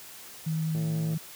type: tone with vibrato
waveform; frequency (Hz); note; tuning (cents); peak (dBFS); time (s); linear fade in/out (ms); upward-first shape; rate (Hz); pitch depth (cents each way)
sine; 159.2; D#3; +40; -26; 0.46-1.18; 10; sine; 10; 10
type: click train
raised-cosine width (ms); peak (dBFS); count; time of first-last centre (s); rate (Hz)
2; -28; 45; 0.75-1.143; 112
effects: white hiss -46 dBFS RMS until 1.35 s + high-pass 60 Hz 12 dB/octave